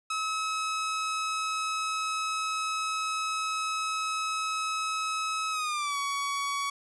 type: tone with pitch glide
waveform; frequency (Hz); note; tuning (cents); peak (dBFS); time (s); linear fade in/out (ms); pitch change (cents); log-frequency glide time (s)
sawtooth; 1286 to 1126; E6 to C#6; -43 to +27; -25; 0.1-6.7; 5; -230; 5.51-5.98
effects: resampled to 24000 Hz + 11-bit